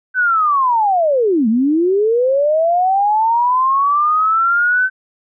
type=linear two-way sweep; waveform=sine; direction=down then up; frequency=1534 to 211.3 to 1534 Hz; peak=-11 dBFS; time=0.14-4.9 s; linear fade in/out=50 ms; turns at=1.48 s; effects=none